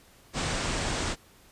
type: low-pass noise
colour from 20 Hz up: pink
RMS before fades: -30 dBFS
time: 0.33-1.16 s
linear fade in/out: 50 ms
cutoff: 8900 Hz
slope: 96 dB/octave
effects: pink hiss -57 dBFS RMS until 1.51 s + resampled to 32000 Hz